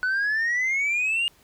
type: exponential sweep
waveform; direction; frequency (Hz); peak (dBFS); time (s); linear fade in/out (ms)
sine; up; 1480 to 2856; -19; 0.03-1.28; 0
effects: tanh soft clip ceiling -20 dBFS + pink hiss -58 dBFS RMS until 1.43 s